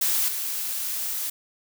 blue noise with level steps, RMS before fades -23 / -29 dBFS, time 0.01-1.3 s, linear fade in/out 5 ms, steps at 0.28 s, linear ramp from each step 5 ms, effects none

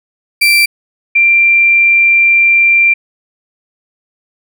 35% pulse / sine tone pair in turn, 2349 / 2367 Hz, D7 / D7, 0 / +13 cents, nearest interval unison, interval 13 cents, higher second, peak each -4 / -5 dBFS, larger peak first, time 0.41-0.66 / 1.15-2.94 s, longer second, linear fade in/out 10 ms, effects none

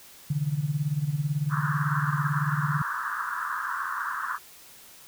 sine tone with tremolo, 146.83 Hz, D3, in tune, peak -21 dBFS, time 0.3-2.82 s, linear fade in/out 5 ms, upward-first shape sine, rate 18 Hz, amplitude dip 80%
pink band-pass noise, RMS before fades -31 dBFS, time 1.49-4.39 s, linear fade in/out 50 ms, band 1000 to 1700 Hz, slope 96 dB/octave
effects white hiss -50 dBFS RMS until 5.07 s

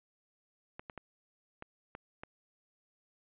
clicks, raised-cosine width 0.5 ms, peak -28 dBFS, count 6, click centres 0.795 / 0.898 / 0.977 / 1.624 / 1.951 / 2.235 s, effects resampled to 8000 Hz

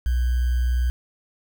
sine tone with sample-and-hold, 61.4 Hz, B1, 9 cents flat, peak -18 dBFS, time 0.06-0.9 s, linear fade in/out 0 ms, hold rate 1575 Hz, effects none

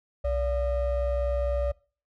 triangle ring-modulated tone, 319.2 Hz, D#4, 44 cents sharp, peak -19 dBFS, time 0.24-1.72 s, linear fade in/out 10 ms, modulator 257 Hz, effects noise-tail reverb RT60 0.4 s tail -23 dB re dry

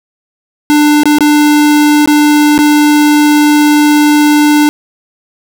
square tone with dropouts, 297.2 Hz, D4, 21 cents sharp, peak -5 dBFS, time 0.7-4.69 s, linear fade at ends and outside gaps 0 ms, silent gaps 1.034-1.056 / 1.185-1.207 / 2.059-2.075 / 2.579-2.589 s, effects none

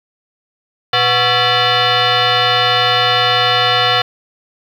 sine tone with frequency modulation, 1108.7 Hz, C#6, in tune, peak -10 dBFS, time 0.93-4.02 s, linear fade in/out 5 ms, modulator 614 Hz, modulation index 4.7, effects 7-bit

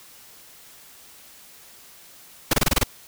pink noise bursts, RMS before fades -18 dBFS, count 7, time 2.51-2.835 s, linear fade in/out 5 ms, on 25 ms, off 25 ms, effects white hiss -48 dBFS RMS until 3.07 s

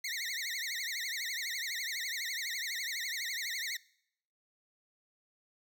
20% pulse tone with vibrato, 2004 Hz, B6, 25 cents sharp, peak -30 dBFS, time 0.04-3.77 s, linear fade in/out 5 ms, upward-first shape triangle, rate 12 Hz, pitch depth 220 cents each way, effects noise-tail reverb RT60 0.7 s tail -22 dB re dry

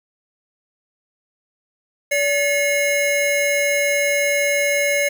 square tone pair together, 572.9 / 2163 Hz, D5 / C#7, -43 / -43 cents, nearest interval octave + major seventh, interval 2300 cents, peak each -20 dBFS, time 2.11-5.09 s, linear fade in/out 10 ms, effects 7-bit

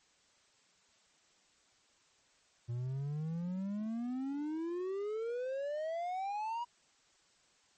triangle exponential sweep, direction up, 116.54 to 969 Hz, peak -33 dBFS, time 2.68-6.65 s, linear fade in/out 20 ms, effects white hiss -69 dBFS RMS until 7.77 s + MP3 32 kbps

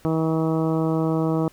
harmonic tone, 160.4 Hz, E3, 47 cents flat, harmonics 1 / 2 / 3 / 4 / 5 / 6 / 7 / 8, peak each -23 / -23 / -27 / -31 / -35 / -37 / -36 / -39 dBFS, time 0.05-1.48 s, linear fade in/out 0 ms, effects pink hiss -54 dBFS RMS until 1.52 s

